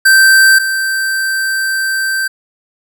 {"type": "tone pair in turn", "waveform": "square", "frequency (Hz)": [1559, 1559], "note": ["G6", "G6"], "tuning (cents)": [-10, -10], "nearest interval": "unison", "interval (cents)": 0, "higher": "neither", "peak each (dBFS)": [-5, -14], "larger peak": "first", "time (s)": [[0.05, 0.59], [0.59, 2.28]], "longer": "second", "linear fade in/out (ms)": 10, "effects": []}